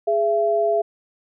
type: tone pair together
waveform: sine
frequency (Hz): 415.3 / 672.1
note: G#4 / E5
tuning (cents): 0 / +33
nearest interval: minor sixth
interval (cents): 833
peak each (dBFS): -21 / -18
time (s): 0.07-0.82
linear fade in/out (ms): 10
effects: none